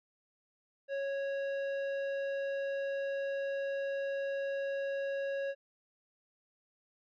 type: tone with tanh clipping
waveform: sine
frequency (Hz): 552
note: C#5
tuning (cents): -7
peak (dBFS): -35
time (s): 0.88-5.55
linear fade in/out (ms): 50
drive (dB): 16
effects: low-pass 3000 Hz 12 dB/octave